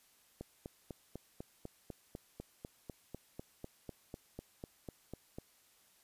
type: click train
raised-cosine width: 2 ms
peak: -30 dBFS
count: 21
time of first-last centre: 0.41-5.385 s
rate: 4.02 Hz
effects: white hiss -68 dBFS RMS until 6.03 s + resampled to 32000 Hz